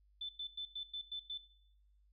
sine tone bursts, 3520 Hz, A7, in tune, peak -39 dBFS, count 7, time 0.21-1.377 s, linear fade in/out 5 ms, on 81 ms, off 100 ms, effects noise-tail reverb RT60 0.8 s tail -17 dB re dry + added 50 Hz sine -66 dBFS peak until 2.12 s

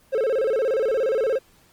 triangle tone with vibrato, 483.3 Hz, B4, 38 cents flat, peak -17 dBFS, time 0.12-1.39 s, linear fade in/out 20 ms, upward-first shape square, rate 17 Hz, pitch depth 170 cents each way, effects pink hiss -57 dBFS RMS until 1.72 s + Opus 24 kbps

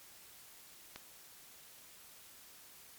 click, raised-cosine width 0.2 ms, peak -27 dBFS, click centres 0.96 s, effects white hiss -57 dBFS RMS until 2.98 s + MP3 96 kbps

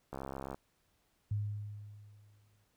click train, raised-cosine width 1 ms, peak -27 dBFS, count 29, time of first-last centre 0.13-0.545 s, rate 67.5 Hz
sine tone with exponential decay, 103.83 Hz, G#2, in tune, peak -30 dBFS, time 1.31-2.65 s, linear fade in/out 5 ms, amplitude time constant 290 ms
effects pink hiss -75 dBFS RMS until 2.76 s

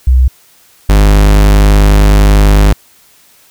sine / 45% pulse tone pair in turn, 63.6 / 50.73 Hz, C2 / G#1, -48 / -40 cents, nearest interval major third, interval 392 cents, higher first, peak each -3 dBFS, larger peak neither, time 0.07-0.28 / 0.89-2.73 s, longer second, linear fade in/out 5 ms, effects white hiss -45 dBFS RMS until 3.5 s

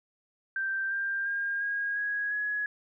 sine tone with pitch steps, 1568 / 1589.9 / 1612.1 / 1634.6 / 1657.4 / 1680.5 Hz, G6 / G6 / G6 / G#6 / G#6 / G#6, 0 / +24 / +48 / -28 / -4 / +20 cents, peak -28 dBFS, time 0.56-2.66 s, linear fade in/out 2 ms, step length 350 ms, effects none

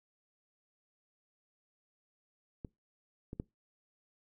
clicks, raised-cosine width 3 ms, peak -28 / -29 / -22 dBFS, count 3, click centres 2.648 / 3.331 / 3.399 s, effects noise-tail reverb RT60 0.2 s tail -24 dB re dry

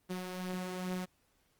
sawtooth beating tone pair, 182.7 / 185.1 Hz, F#3 / F#3, -22 / +1 cents, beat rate 2.4 Hz, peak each -33 / -40 dBFS, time 0.09-1.06 s, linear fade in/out 20 ms, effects pink hiss -73 dBFS RMS until 1.59 s + Opus 24 kbps

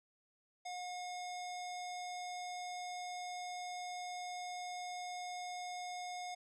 square tone with low-pass filter, 721 Hz, F#5, 45 cents flat, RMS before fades -44 dBFS, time 0.65-6.35 s, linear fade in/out 10 ms, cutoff 6700 Hz, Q 1.9, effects none

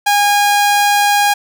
sawtooth tone, 818 Hz, G#5, 26 cents flat, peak -6 dBFS, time 0.06-1.34 s, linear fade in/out 10 ms, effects none

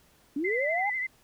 sine linear sweep, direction up, 267.3 to 843 Hz, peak -27 dBFS, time 0.36-0.9 s, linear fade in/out 5 ms
sine tone with vibrato, 2033 Hz, B6, 50 cents sharp, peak -28 dBFS, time 0.44-1.07 s, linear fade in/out 10 ms, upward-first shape triangle, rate 12 Hz, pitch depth 58 cents each way
effects pink hiss -62 dBFS RMS until 1.23 s

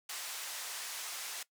white band-pass noise, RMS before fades -42 dBFS, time 0.09-1.43 s, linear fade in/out 5 ms, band 750 to 9700 Hz, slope 12 dB/octave, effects noise-tail reverb RT60 0.1 s tail -19 dB re dry

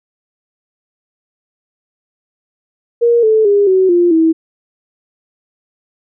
sine tone with pitch steps, 471.4 / 437.3 / 405.7 / 376.3 / 349.1 / 323.8 Hz, A#4 / A4 / G#4 / F#4 / F4 / E4, +19 / -11 / -41 / +29 / -1 / -31 cents, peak -7 dBFS, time 3.01-4.33 s, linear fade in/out 20 ms, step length 220 ms, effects none

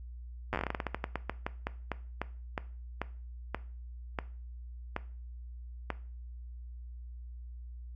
slowing click train, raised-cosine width 0.5 ms, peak -17 dBFS, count 27, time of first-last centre 0.53-5.903 s, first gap 8 ms, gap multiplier 1.21, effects noise-tail reverb RT60 0.4 s tail -17 dB re dry + added 60 Hz sine -42 dBFS peak until 7.95 s

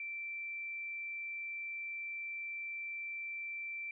sine tone, 2342 Hz, D7, 5 cents flat, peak -39 dBFS, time 0-3.91 s, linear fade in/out 2 ms, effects none

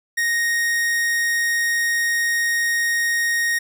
45% pulse tone, 1864.7 Hz, A#6, in tune, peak -18 dBFS, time 0.17-3.59 s, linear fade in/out 10 ms, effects none

